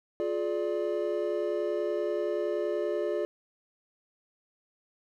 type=chord; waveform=triangle; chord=D diminished; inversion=first; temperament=just; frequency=352.4 / 422.9 / 587.3 Hz; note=F4 / Ab4 / D5; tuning=+16 / +31 / 0 cents; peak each=-30 dBFS; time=0.2-3.25 s; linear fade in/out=0 ms; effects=none